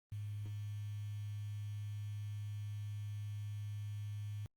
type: tone with quantisation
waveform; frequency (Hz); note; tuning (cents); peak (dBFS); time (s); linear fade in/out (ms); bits
sine; 103.83; G#2; 0; -40; 0.12-4.46; 0; 10
effects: Opus 24 kbps